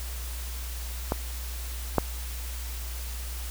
clicks, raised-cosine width 1 ms, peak -11 / -6 dBFS, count 2, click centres 1.121 / 1.983 s, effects added 60 Hz sine -33 dBFS peak until 3.5 s + white hiss -41 dBFS RMS until 3.5 s

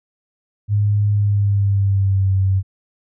sine tone with pitch glide, 103.3 to 95.83 Hz, G#2 to G2, -9 to -39 cents, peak -13 dBFS, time 0.68-2.63 s, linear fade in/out 50 ms, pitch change -130 cents, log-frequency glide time 1.12-2.33 s, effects none

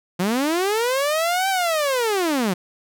sawtooth linear two-way sweep, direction up then down, 170 to 784 to 170 Hz, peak -15 dBFS, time 0.19-2.54 s, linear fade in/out 10 ms, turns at 1.49 s, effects none

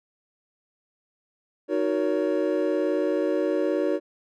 triangle chord, D# minor seventh, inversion none, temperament equal with one note detuned, 311.1 / 370 / 466.2 / 562.8 Hz, D#4 / F#4 / A#4 / C#5, 0 / 0 / 0 / +26 cents, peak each -25 / -25 / -27 / -25 dBFS, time 1.68-4 s, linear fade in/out 50 ms, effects none

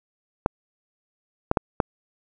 clicks, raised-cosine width 1 ms, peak -4 dBFS, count 4, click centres 0.461 / 1.514 / 1.572 / 1.802 s, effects none

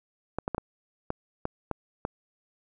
clicks, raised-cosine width 1 ms, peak -15 dBFS, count 8, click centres 0.386 / 0.479 / 0.547 / 0.581 / 1.104 / 1.454 / 1.713 / 2.051 s, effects none

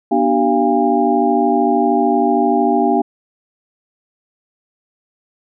sine tone cluster, 243.3 / 296.4 / 384.9 / 694 / 810 Hz, B3 / D4 / G4 / F5 / G#5, -26 / +16 / -32 / -11 / -43 cents, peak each -18 dBFS, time 0.11-3.02 s, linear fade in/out 10 ms, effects none

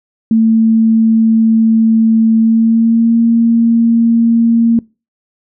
sine tone with pitch glide, 223.8 to 230.8 Hz, A3 to A#3, +30 to -17 cents, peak -6 dBFS, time 0.31-4.79 s, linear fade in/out 2 ms, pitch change +53 cents, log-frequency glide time 2.39-3.18 s, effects noise-tail reverb RT60 0.3 s tail -25 dB re dry

